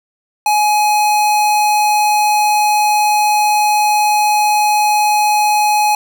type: tone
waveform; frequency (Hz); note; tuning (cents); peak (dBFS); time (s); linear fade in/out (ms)
square; 841; G#5; +22; -11; 0.46-5.95; 2
effects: none